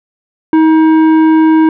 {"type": "tone with tanh clipping", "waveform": "triangle", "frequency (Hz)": 317.4, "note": "D#4", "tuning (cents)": 35, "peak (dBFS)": -6, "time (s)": [0.53, 1.69], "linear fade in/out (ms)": 2, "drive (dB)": 15, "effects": []}